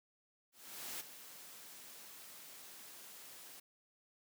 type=noise with ADSR envelope; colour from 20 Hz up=white; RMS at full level=-43 dBFS; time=0.52-3.6 s; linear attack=480 ms; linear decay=16 ms; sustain=-11 dB; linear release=6 ms; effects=high-pass 150 Hz 12 dB/octave